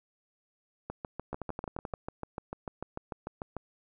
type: two click trains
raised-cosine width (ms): 1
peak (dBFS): -22 / -22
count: 19 / 8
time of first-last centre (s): 0.9-3.567 / 1.33-1.939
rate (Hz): 6.75 / 11.5
effects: none